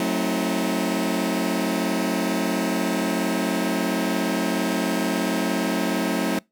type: chord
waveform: sawtooth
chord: F# diminished seventh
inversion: none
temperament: just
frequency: 185 / 222 / 266.4 / 319.7 Hz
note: F#3 / A3 / C4 / Eb4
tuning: 0 / +16 / +31 / +47 cents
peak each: -23 dBFS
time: 0-6.39 s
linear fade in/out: 2 ms
effects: noise-tail reverb RT60 0.2 s tail -25 dB re dry